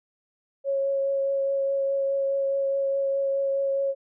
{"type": "tone with vibrato", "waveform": "sine", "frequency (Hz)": 549, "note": "C#5", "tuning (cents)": -17, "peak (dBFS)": -22, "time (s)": [0.64, 3.95], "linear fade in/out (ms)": 50, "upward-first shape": "triangle", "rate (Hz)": 4.8, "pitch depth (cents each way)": 12, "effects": []}